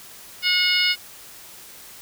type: harmonic tone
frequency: 726 Hz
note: F#5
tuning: 33 cents flat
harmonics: 2 / 3 / 4 / 5 / 6 / 7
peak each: -28 / -22 / -22 / -28 / -26 / -24 dBFS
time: 0.42-0.96 s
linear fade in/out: 50 ms
effects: white hiss -43 dBFS RMS until 2.01 s